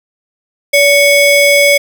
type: ring-modulated tone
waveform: square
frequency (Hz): 1396.9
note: F6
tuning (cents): 0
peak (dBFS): -3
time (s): 0.73-1.78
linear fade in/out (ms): 10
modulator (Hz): 825
effects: 7-bit